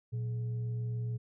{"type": "tone with frequency modulation", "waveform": "sine", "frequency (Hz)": 117.9, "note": "A#2", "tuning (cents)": 20, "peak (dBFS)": -32, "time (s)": [0.12, 1.18], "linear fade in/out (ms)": 20, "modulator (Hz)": 303, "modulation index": 0.23, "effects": []}